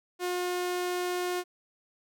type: tone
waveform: sawtooth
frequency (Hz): 358.5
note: F4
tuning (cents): +45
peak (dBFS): -25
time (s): 0.19-1.44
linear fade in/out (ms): 50
effects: none